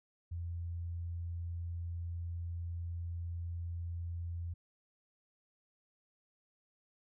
sine tone, 85.4 Hz, F2, 38 cents flat, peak -37 dBFS, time 0.31-4.54 s, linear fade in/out 10 ms, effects none

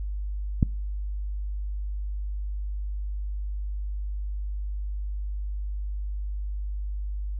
click, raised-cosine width 5 ms, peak -7 dBFS, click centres 0.628 s, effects noise-tail reverb RT60 0.4 s tail -25 dB re dry + added 50 Hz sine -28 dBFS peak until 7.39 s

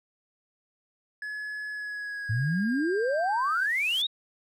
triangle tone with pitch glide, 1700 to 1558.9 Hz, G#6 to G6, +40 to -10 cents, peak -31 dBFS, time 1.22-3.66 s, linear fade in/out 2 ms, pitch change -150 cents, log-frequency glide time 1.71-3.42 s
sine exponential sweep, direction up, 103.83 to 3848 Hz, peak -24 dBFS, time 2.29-4.07 s, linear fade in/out 10 ms
blue noise with exponential growth, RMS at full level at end -36 dBFS, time 3-4.02 s, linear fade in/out 5 ms, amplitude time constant 220 ms
effects low-pass 11000 Hz 12 dB/octave

